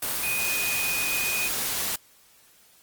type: tone in noise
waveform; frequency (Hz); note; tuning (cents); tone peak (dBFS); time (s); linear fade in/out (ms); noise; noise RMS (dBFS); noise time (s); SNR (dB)
sine; 2485; D#7; -3; -27; 0.23-1.48; 5; white; -28; 0.02-1.96; -2
effects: white hiss -57 dBFS RMS until 2.82 s + Opus 32 kbps